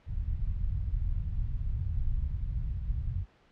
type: low-pass noise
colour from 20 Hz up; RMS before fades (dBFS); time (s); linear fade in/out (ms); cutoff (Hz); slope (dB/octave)
pink; -31; 0.06-3.26; 50; 110; 24
effects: pink hiss -63 dBFS RMS until 3.51 s + low-pass 3000 Hz 12 dB/octave